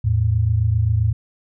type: tone pair together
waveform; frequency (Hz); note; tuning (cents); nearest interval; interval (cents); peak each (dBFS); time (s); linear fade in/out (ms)
sine; 82.41 / 110; E2 / A2; 0 / 0; perfect fourth; 500; -20 / -16; 0.04-1.13; 10
effects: none